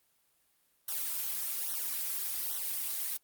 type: noise with flanger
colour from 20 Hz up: blue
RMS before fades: -35 dBFS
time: 0.88-3.17 s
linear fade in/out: 5 ms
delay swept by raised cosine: 0.41 to 4.11 ms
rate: 1.2 Hz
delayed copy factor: -1
effects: white hiss -72 dBFS RMS until 3.23 s + Opus 32 kbps